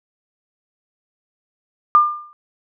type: tone with exponential decay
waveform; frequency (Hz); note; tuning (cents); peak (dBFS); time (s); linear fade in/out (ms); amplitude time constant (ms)
sine; 1200; D6; +37; -5; 1.95-2.33; 0; 81
effects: none